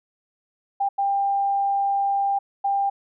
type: tone bursts at uneven times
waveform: sine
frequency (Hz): 795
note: G5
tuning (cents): +24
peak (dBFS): -19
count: 3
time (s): 0.8-0.89 / 0.98-2.39 / 2.64-2.9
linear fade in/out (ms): 10
effects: none